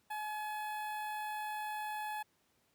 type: tone with notch filter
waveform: sawtooth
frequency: 850 Hz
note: G#5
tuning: 40 cents sharp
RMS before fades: -40 dBFS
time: 0.1-2.23 s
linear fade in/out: 10 ms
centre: 5900 Hz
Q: 0.53
effects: pink hiss -74 dBFS RMS until 2.74 s + high-pass 100 Hz 12 dB/octave